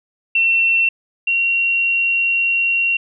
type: tone pair in turn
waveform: sine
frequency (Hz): 2706 / 2745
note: E7 / F7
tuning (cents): +45 / -31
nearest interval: unison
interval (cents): 24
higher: second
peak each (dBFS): -12 / -14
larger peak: first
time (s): 0.35-0.89 / 1.27-2.97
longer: second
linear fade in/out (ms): 5
effects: none